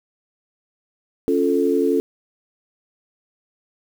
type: chord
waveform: sine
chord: Db augmented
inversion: none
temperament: equal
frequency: 277.2 / 349.2 / 440 Hz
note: Db4 / F4 / A4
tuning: 0 / 0 / 0 cents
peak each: -20 / -21 / -19 dBFS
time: 1.28-2 s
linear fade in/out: 0 ms
effects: 7-bit